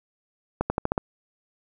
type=accelerating click train; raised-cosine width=1 ms; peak=-9 dBFS; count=6; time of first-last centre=0.61-0.979 s; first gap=90 ms; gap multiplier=0.9; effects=none